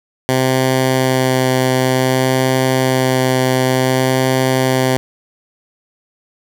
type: tone with vibrato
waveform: 10% pulse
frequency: 129.8 Hz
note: C3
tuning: 13 cents flat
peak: -4 dBFS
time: 0.29-4.97 s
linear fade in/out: 0 ms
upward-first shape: sine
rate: 0.55 Hz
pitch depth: 9 cents each way
effects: none